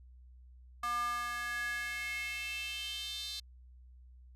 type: tone with high-pass filter sweep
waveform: square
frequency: 239.8 Hz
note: A#3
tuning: 49 cents sharp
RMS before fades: -38 dBFS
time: 0.83-3.4 s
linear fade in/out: 5 ms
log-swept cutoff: 1100 to 4000 Hz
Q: 5.4
effects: added 62 Hz sine -53 dBFS peak until 4.35 s + resampled to 32000 Hz